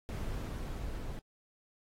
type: noise with level ramp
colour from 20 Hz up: brown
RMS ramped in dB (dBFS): -36 to -41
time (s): 0.09-1.19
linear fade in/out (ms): 0
effects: AAC 48 kbps